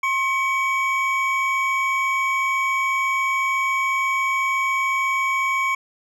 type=tone pair together; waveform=triangle; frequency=1069.9 / 2267 Hz; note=C6 / C#7; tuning=+38 / +38 cents; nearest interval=octave + minor second; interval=1300 cents; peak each=-20 dBFS; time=0.03-5.75 s; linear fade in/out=5 ms; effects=none